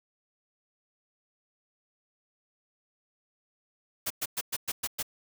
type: noise bursts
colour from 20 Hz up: white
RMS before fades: -31 dBFS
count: 7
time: 4.06-5.028 s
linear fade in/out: 10 ms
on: 44 ms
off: 110 ms
effects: none